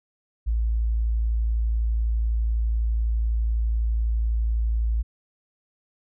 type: tone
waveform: sine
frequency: 56 Hz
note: A1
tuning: 31 cents sharp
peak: -20 dBFS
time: 0.46-5.03 s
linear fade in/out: 20 ms
effects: none